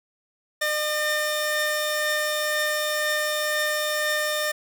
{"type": "tone pair together", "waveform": "sawtooth", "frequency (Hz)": [605, 1813], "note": ["D#5", "A#6"], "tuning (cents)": [-49, -49], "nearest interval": "octave + perfect fifth", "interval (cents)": 1900, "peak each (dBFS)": -22, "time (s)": [0.61, 4.52], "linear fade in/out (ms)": 10, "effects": []}